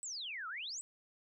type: exponential two-way sweep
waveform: sine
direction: down then up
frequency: 8200 to 1259 to 8200 Hz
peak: -40 dBFS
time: 0.03-0.81 s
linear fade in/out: 0 ms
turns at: 0.48 s
effects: none